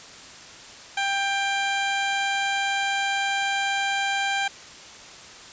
15% pulse tone, 791 Hz, G5, 15 cents sharp, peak -16 dBFS, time 0.97-4.48 s, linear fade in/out 5 ms, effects white hiss -43 dBFS RMS until 5.52 s + resampled to 16000 Hz

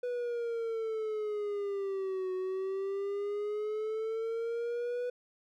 triangle exponential two-way sweep, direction down then up, 493.9 to 370 to 493.9 Hz, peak -30 dBFS, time 0.03-5.1 s, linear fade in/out 5 ms, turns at 2.33 s, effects none

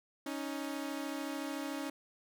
sawtooth tone pair together, 277.8 / 311.4 Hz, C#4 / D#4, +4 / +2 cents, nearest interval major second, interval 198 cents, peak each -35 / -37 dBFS, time 0.26-1.9 s, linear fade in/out 5 ms, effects none

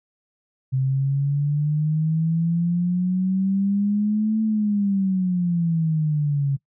sine exponential two-way sweep, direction up then down, 130.6 to 220.4 to 137.1 Hz, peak -18 dBFS, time 0.72-6.57 s, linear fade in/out 20 ms, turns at 4.42 s, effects noise-tail reverb RT60 0.1 s tail -21 dB re dry

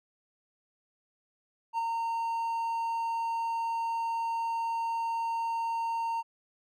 triangle tone with ADSR envelope, 918 Hz, A#5, 27 cents flat, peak -24 dBFS, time 1.73-6.23 s, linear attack 50 ms, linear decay 18 ms, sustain -3 dB, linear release 35 ms, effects none

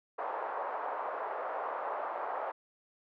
white band-pass noise, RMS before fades -37 dBFS, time 0.18-2.52 s, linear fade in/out 10 ms, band 530 to 1100 Hz, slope 24 dB/octave, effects none

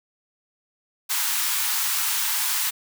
white high-pass noise, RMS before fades -24 dBFS, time 1.09-2.71 s, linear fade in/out 20 ms, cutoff 820 Hz, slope 96 dB/octave, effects none

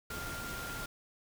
sine tone in noise, 1396.9 Hz, F6, in tune, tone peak -42 dBFS, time 0.1-0.86 s, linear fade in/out 5 ms, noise pink, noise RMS -42 dBFS, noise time 0.1-0.86 s, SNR -3 dB, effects none

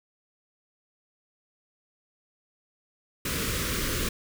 pink band-stop noise, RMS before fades -29 dBFS, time 3.25-4.09 s, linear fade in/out 5 ms, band 550 to 1100 Hz, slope 48 dB/octave, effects none

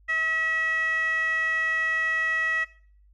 15% pulse tone with band-pass filter, 644 Hz, E5, 41 cents flat, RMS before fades -26 dBFS, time 0.08-2.65 s, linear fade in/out 20 ms, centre 1900 Hz, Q 5.2, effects noise-tail reverb RT60 0.5 s tail -18 dB re dry + added 50 Hz sine -54 dBFS peak until 3.13 s

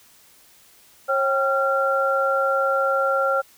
sine tone cluster, 542 / 779 / 1376 Hz, C#5 / G5 / F6, -39 / -11 / -26 cents, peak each -21 / -28 / -21 dBFS, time 1.08-3.42 s, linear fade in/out 20 ms, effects white hiss -53 dBFS RMS until 3.57 s

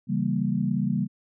sine chord, C# diminished seventh, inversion none, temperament equal, 138.59 / 164.81 / 196 / 233.1 Hz, C#3 / E3 / G3 / Bb3, 0 / 0 / 0 / 0 cents, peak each -29 / -30 / -26 / -28 dBFS, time 0.07-1.08 s, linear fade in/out 50 ms, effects none

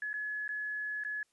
sine tone with dropouts, 1700 Hz, G#6, 40 cents sharp, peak -34 dBFS, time 0.02-1.23 s, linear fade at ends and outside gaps 2 ms, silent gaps 0.131-0.139 / 0.479-0.49 / 1.037-1.048 s, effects white hiss -75 dBFS RMS until 1.32 s + resampled to 24000 Hz

